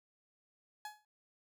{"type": "tone with exponential decay", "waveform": "30% pulse", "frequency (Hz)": 845, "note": "G#5", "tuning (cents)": 30, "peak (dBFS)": -37, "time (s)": [0.85, 1.05], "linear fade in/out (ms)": 2, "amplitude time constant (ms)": 43, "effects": []}